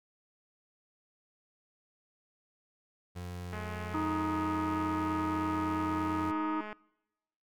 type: tone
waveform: 30% pulse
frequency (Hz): 89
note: F2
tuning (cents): +33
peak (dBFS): -36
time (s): 3.15-6.32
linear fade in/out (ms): 20
type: click train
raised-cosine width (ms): 0.5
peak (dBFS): -28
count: 679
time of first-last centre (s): 3.53-6.728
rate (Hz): 212
type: harmonic tone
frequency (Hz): 312.2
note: D#4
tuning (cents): +6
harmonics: 1 / 3 / 4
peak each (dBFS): -32 / -38 / -36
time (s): 3.94-6.61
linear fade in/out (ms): 5
effects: noise-tail reverb RT60 1.0 s tail -25 dB re dry